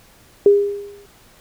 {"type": "tone with exponential decay", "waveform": "sine", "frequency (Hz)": 405, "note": "G#4", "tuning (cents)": -43, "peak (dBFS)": -5, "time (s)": [0.46, 1.06], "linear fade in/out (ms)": 2, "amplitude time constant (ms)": 130, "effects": ["pink hiss -50 dBFS RMS until 1.4 s"]}